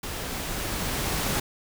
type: noise with level ramp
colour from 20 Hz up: pink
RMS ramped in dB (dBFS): -34 to -26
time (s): 0.03-1.4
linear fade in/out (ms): 5
effects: none